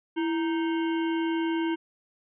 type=harmonic tone with a mistuned harmonic; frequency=311.1 Hz; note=D#4; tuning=in tune; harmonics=1 / 3 / 5 / 7 / 9 / 10; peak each=-25 / -35 / -39 / -42 / -44 / -45 dBFS; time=0.16-1.76 s; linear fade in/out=20 ms; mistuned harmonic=1; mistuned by=+100 cents; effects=none